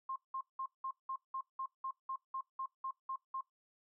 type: tone bursts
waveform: sine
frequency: 1062 Hz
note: C6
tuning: 25 cents sharp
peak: -37 dBFS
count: 14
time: 0.09-3.41 s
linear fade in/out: 5 ms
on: 70 ms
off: 180 ms
effects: noise-tail reverb RT60 0.2 s tail -23 dB re dry